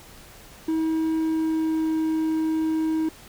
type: tone with pitch glide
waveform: triangle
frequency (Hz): 320 to 317.4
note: D#4 to D#4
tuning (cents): +49 to +35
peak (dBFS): -19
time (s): 0.68-3.09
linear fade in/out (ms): 5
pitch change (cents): -14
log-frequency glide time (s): 1.12-1.98
effects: pink hiss -47 dBFS RMS until 3.28 s